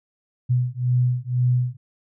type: beating tone pair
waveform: sine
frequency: 123.47 / 125.47 Hz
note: B2 / B2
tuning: 0 / +28 cents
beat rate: 2 Hz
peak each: -21 dBFS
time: 0.49-1.77 s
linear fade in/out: 20 ms
effects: none